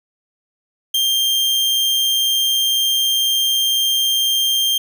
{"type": "tone", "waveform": "40% pulse", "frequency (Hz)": 3181, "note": "G7", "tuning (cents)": 25, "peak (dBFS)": -14, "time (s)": [0.94, 4.78], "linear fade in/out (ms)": 5, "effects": []}